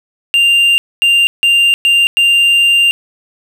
triangle tone bursts at uneven times, 2789 Hz, F7, 3 cents flat, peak -5 dBFS, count 5, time 0.34-0.78 / 1.02-1.27 / 1.43-1.74 / 1.85-2.07 / 2.17-2.91 s, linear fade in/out 0 ms, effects none

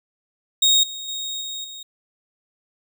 30% pulse tone with level steps, 3745 Hz, A#7, 7 cents sharp, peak -11 / -28 / -24 / -26 / -32 dBFS, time 0.62-1.83 s, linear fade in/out 5 ms, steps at 0.83 / 1.08 / 1.41 / 1.64 s, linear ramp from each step 5 ms, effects none

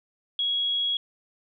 sine tone, 3322 Hz, G#7, in tune, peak -23 dBFS, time 0.39-0.97 s, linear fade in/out 2 ms, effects none

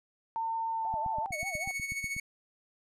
sine tone with pitch glide, 904 to 885.9 Hz, A5 to A5, +47 to +12 cents, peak -30 dBFS, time 0.36-1.26 s, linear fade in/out 0 ms, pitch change -35 cents, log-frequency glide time 0.73-0.9 s
sine tone with vibrato, 690 Hz, F5, 21 cents flat, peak -39 dBFS, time 0.85-1.71 s, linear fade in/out 0 ms, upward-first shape sine, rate 5.2 Hz, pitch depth 240 cents each way
click train, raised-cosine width 5 ms, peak -31 dBFS, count 11, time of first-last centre 0.94-2.165 s, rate 8.16 Hz
45% pulse tone with tremolo, 2217 Hz, C#7, in tune, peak -31 dBFS, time 1.32-2.2 s, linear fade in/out 5 ms, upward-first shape sine, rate 14 Hz, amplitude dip 60%
effects low-pass 12000 Hz 12 dB/octave

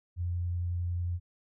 sine tone with vibrato, 87.6 Hz, F2, 6 cents sharp, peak -29 dBFS, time 0.16-1.2 s, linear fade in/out 50 ms, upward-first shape sine, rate 11 Hz, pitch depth 9 cents each way, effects none

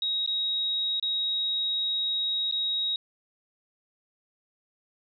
sine tone with dropouts, 3794 Hz, A#7, 30 cents sharp, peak -25 dBFS, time 0.02-2.96 s, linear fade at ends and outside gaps 2 ms, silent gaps 0.263-0.275 / 0.998-1.026 / 2.513-2.523 s, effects none

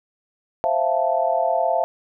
sine chord, F major seventh, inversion second, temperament equal with one note detuned, 526.3 / 659.3 / 698.5 / 880 Hz, C5 / E5 / F5 / A5, +10 / 0 / 0 / 0 cents, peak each -26 / -21 / -22 / -25 dBFS, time 0.64-1.84 s, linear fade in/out 0 ms, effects none

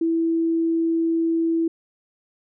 sine tone, 329.6 Hz, E4, in tune, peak -18 dBFS, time 0.01-1.68 s, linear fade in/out 5 ms, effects none

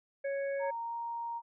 harmonic tone, 554.4 Hz, C#5, in tune, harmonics 1 / 3 / 4, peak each -32 / -44 / -48 dBFS, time 0.24-0.71 s, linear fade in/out 10 ms
sine tone with pitch glide, 927 to 933.4 Hz, A#5 to A#5, -10 to +2 cents, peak -35 dBFS, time 0.59-1.42 s, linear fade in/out 50 ms, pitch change +12 cents, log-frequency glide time 0.82-0.95 s
effects none

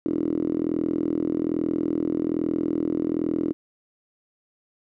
5% pulse tone with band-pass filter, 41.2 Hz, E1, in tune, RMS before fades -25 dBFS, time 0.06-3.53 s, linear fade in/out 0 ms, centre 310 Hz, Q 5.9, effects none

